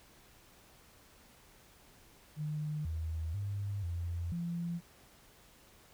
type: tone with pitch steps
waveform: sine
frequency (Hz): 151.5 / 80.3 / 100.7 / 85.8 / 171.2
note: D#3 / E2 / G2 / F2 / F3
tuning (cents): -46 / -45 / +47 / -30 / -34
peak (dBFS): -34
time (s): 2.36-4.81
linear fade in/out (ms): 50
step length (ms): 490
effects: pink hiss -61 dBFS RMS until 5.93 s